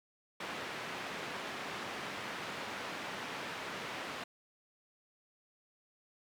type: band-pass noise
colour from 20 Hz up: white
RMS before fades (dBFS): -42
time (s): 0.4-4.24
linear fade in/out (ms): 5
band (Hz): 140 to 2200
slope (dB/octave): 12
effects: none